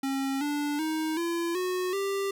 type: tone with pitch steps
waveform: square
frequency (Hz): 270.9 / 292 / 314.8 / 339.3 / 365.8 / 394.3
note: C#4 / D4 / D#4 / F4 / F#4 / G4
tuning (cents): -40 / -10 / +20 / -50 / -20 / +10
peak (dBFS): -28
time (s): 0.03-2.31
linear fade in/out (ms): 5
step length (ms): 380
effects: none